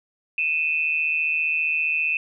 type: tone pair together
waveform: sine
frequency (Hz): 2493 / 2648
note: D#7 / E7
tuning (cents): +3 / +7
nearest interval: minor second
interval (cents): 104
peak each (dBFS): -23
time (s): 0.38-2.17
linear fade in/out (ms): 2
effects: none